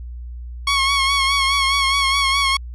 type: tone with vibrato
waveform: 15% pulse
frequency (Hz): 1100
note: C#6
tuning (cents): -14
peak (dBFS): -9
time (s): 0.67-2.57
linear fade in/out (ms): 5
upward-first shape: sine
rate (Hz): 4.8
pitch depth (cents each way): 40
effects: added 60 Hz sine -29 dBFS peak until 2.74 s + resampled to 22050 Hz